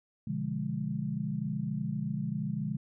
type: chord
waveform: sine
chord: B diminished seventh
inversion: none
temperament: equal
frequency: 123.47 / 146.83 / 174.61 / 207.7 Hz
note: B2 / D3 / F3 / Ab3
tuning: 0 / 0 / 0 / 0 cents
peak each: -39 / -35 / -37 / -35 dBFS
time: 0.27-2.77 s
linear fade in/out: 5 ms
effects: none